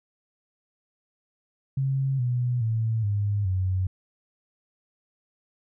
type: tone with pitch steps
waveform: sine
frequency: 135 / 123.08 / 112.22 / 102.31 / 93.28 Hz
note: C#3 / B2 / A2 / G#2 / F#2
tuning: -45 / -5 / +35 / -25 / +15 cents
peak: -22 dBFS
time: 1.77-3.87 s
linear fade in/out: 5 ms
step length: 420 ms
effects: none